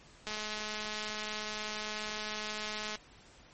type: click train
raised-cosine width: 0.2 ms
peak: -21 dBFS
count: 573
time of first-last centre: 0.27-2.955 s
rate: 213 Hz
effects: pink hiss -58 dBFS RMS until 3.53 s + MP3 32 kbps